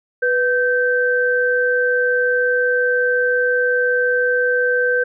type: tone pair together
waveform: sine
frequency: 493.9 / 1553.6 Hz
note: B4 / G6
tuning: 0 / -16 cents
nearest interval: octave + minor sixth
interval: 1984 cents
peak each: -17 dBFS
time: 0.22-5.04 s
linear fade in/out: 10 ms
effects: none